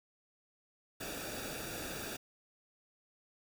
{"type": "noise with comb filter", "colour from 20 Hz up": "pink", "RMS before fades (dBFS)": -42, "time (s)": [1, 2.17], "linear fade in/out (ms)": 10, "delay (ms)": 0.96, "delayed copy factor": -0.7, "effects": []}